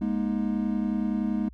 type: chord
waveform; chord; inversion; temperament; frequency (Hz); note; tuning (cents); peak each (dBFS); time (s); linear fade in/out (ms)
triangle; Ab suspended second; none; equal with one note detuned; 207.7 / 238.3 / 311.1; Ab3 / Bb3 / Eb4; 0 / +38 / 0; -25 / -27 / -30; 0.01-1.49; 10
effects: added 60 Hz sine -45 dBFS peak until 1.53 s